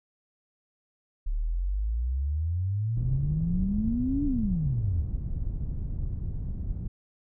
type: exponential two-way sweep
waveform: sine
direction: up then down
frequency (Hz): 34.72 to 293.7 to 71.5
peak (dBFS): -25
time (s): 1.26-5.06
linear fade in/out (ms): 10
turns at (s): 4.25
type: low-pass noise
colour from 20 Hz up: pink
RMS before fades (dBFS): -31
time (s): 2.96-6.88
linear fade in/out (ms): 10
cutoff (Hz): 110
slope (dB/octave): 12
effects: none